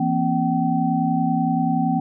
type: tone cluster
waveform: sine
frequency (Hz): 167.3 / 234.8 / 265.3 / 766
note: E3 / A#3 / C4 / G5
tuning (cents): +26 / +13 / +24 / -40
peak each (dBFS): -23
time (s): 0-2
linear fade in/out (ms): 5
effects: none